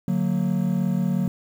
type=chord; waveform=triangle; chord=D augmented; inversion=none; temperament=just; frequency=146.83 / 183.54 / 229.4 Hz; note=D3 / F#3 / A#3; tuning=0 / -14 / -28 cents; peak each=-25 / -20 / -25 dBFS; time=0.08-1.28 s; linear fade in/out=2 ms; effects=8-bit